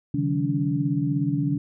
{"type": "tone cluster", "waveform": "sine", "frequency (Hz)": [136.4, 153, 172.3, 194.8, 285.8], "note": ["C#3", "D#3", "F3", "G3", "D4"], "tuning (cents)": [-28, -29, -23, -11, -47], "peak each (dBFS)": [-27, -26, -32, -34, -25], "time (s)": [0.14, 1.58], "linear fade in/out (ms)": 5, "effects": []}